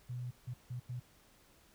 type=tone bursts at uneven times; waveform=sine; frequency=123.6 Hz; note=B2; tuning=2 cents sharp; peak=-38 dBFS; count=4; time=0.09-0.31 / 0.47-0.54 / 0.7-0.8 / 0.89-1 s; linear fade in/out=10 ms; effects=pink hiss -65 dBFS RMS until 1.74 s